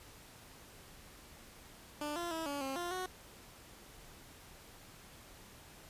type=tone with pitch steps; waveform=15% pulse; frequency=296 / 344.5 / 324.2 / 284.4 / 268.6 / 349.5 / 369 Hz; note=D4 / F4 / E4 / C#4 / C4 / F4 / F#4; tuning=+14 / -24 / -29 / +45 / +46 / +1 / -5 cents; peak=-31 dBFS; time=2.01-3.06 s; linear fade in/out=2 ms; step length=150 ms; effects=pink hiss -56 dBFS RMS until 5.89 s + resampled to 32000 Hz